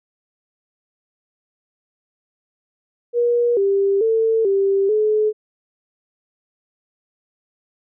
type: tone with pitch steps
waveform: sine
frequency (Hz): 478.1 / 395.2 / 448 / 392.6 / 427.8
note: A#4 / G4 / A4 / G4 / A4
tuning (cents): +44 / +14 / +31 / +3 / -49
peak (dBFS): -14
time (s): 3.13-5.33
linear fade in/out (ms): 50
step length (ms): 440
effects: none